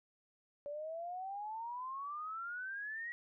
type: exponential sweep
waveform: sine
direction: up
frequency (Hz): 570 to 1926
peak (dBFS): -40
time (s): 0.66-3.12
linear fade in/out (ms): 0
effects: none